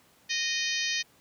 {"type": "harmonic tone with a mistuned harmonic", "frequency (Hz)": 618, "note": "D#5", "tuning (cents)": -12, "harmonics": [3, 4, 5, 6, 7, 8, 9, 10], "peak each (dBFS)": [-33, -34, -35, -36, -36, -37, -38, -38], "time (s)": [0.29, 1.03], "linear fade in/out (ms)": 20, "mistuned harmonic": 9, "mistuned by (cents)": 27, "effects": ["pink hiss -61 dBFS RMS until 1.2 s", "high-pass 100 Hz 12 dB/octave"]}